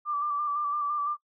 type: tone with vibrato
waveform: sine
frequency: 1174.7 Hz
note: D6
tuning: in tune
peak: -26 dBFS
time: 0.05-1.17 s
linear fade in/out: 50 ms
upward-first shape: square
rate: 5.9 Hz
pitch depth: 28 cents each way
effects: noise-tail reverb RT60 0.1 s tail -25 dB re dry